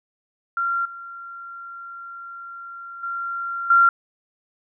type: tone with level steps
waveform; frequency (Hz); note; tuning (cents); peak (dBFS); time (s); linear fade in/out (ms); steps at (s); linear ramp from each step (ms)
sine; 1378; F6; -24; -20 / -34 / -25 / -11; 0.57-3.89; 2; 0.85 / 3.03 / 3.7; 5
effects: none